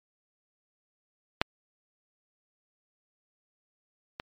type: clicks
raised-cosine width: 0.3 ms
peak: -6 / -19 dBFS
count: 2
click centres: 1.415 / 4.199 s
effects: MP3 64 kbps